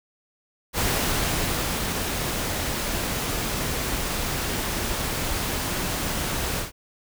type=noise with ADSR envelope; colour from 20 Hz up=pink; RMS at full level=-23 dBFS; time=0.73-6.72 s; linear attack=57 ms; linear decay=1100 ms; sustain=-4 dB; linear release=130 ms; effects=none